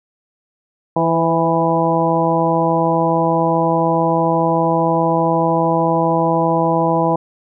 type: harmonic tone with a mistuned harmonic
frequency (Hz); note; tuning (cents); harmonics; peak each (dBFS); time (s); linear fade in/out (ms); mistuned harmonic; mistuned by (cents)
164.81; E3; 0; 1 / 2 / 3 / 4 / 5 / 6; -20 / -20 / -20 / -20 / -20 / -20; 0.96-7.16; 5; 3; +24
effects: none